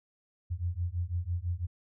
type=beating tone pair; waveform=sine; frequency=84.7 / 90.7 Hz; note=E2 / F#2; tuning=+48 / -34 cents; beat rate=6 Hz; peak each=-33 / -33 dBFS; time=0.5-1.67 s; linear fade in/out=20 ms; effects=none